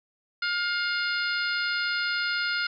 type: harmonic tone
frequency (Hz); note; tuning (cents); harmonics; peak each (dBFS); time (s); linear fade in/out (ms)
709; F5; +26; 2 / 3 / 4 / 5 / 6 / 7; -27 / -34 / -36 / -39 / -34 / -36; 0.42-2.67; 5
effects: none